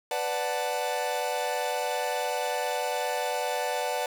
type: chord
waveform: 45% pulse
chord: B minor seventh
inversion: none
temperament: equal with one note detuned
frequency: 497.3 / 587.3 / 740 / 880 Hz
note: B4 / D5 / F#5 / A5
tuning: +12 / 0 / 0 / 0 cents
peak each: -33 dBFS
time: 0.11-4.06 s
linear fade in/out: 2 ms
effects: none